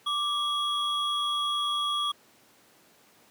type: tone pair together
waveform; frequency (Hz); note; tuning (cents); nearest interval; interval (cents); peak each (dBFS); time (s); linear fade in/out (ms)
triangle; 1174.7 / 3323; D6 / G#7; 0 / 0; octave + tritone; 1800; -27; 0.06-2.12; 10
effects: pink hiss -59 dBFS RMS until 3.3 s + high-pass 200 Hz 12 dB/octave